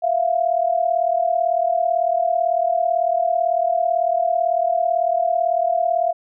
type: tone pair together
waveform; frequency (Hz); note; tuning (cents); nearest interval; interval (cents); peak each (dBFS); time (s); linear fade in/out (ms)
sine; 667 / 705; E5 / F5; +20 / +16; minor second; 96; -19; 0.02-6.13; 20
effects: none